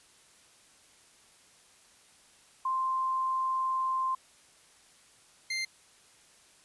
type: tone pair in turn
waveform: sine / 25% pulse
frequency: 1046.5 / 2093 Hz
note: C6 / C7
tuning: 0 / 0 cents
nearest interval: octave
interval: 1200 cents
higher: second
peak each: -27 dBFS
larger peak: neither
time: 2.65-4.15 / 5.5-5.65 s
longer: first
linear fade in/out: 5 ms
effects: white hiss -60 dBFS RMS until 6.64 s + resampled to 24000 Hz